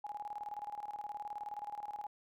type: tone with tremolo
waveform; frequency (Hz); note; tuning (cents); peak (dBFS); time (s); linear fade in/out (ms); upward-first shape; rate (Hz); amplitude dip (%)
sine; 830.6; G#5; 0; -38; 0.04-2.07; 5; square; 19; 75
effects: none